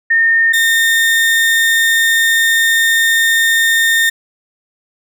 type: tone pair in turn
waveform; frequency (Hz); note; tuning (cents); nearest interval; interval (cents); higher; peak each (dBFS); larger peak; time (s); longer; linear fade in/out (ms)
sine / 35% pulse; 1825 / 1825; A#6 / A#6; -37 / -37; unison; 0; neither; -8; neither; 0.1-0.53 / 0.53-4.1; second; 10
effects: none